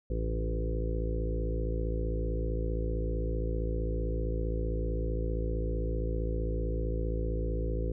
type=harmonic tone with a mistuned harmonic; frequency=55.4 Hz; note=A1; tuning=13 cents sharp; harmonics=1 / 2 / 3 / 5 / 6 / 7 / 8 / 9; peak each=-30 / -39 / -40 / -43 / -43 / -41 / -43 / -40 dBFS; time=0.1-7.92 s; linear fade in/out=5 ms; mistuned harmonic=2; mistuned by=-18 cents; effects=none